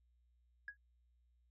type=tone with exponential decay; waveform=sine; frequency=1661.2 Hz; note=G#6; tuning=in tune; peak=-39 dBFS; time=0.68-0.77 s; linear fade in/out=2 ms; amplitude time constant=18 ms; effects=tanh soft clip ceiling -36 dBFS + added 60 Hz sine -70 dBFS peak until 1.5 s